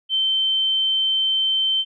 sine tone, 3100 Hz, G7, 20 cents flat, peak -17 dBFS, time 0.09-1.85 s, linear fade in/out 50 ms, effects none

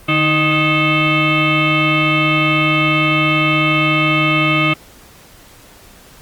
sine tone with frequency modulation, 1244.5 Hz, D#6, in tune, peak -11 dBFS, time 0.08-4.74 s, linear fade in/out 10 ms, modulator 465 Hz, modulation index 3.7, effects pink hiss -43 dBFS RMS until 6.21 s + Opus 32 kbps

